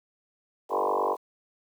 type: tone with frequency modulation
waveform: sine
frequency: 720 Hz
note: F#5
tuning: 47 cents flat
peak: -23 dBFS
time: 0.69-1.17 s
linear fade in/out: 50 ms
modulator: 48.6 Hz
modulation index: 7
effects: 9-bit